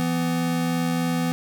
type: tone pair together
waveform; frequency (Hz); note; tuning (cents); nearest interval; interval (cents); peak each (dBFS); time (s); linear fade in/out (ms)
square; 167.32 / 250.7; E3 / B3; +26 / +26; perfect fifth; 700; -25; 0-1.32; 0
effects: 10-bit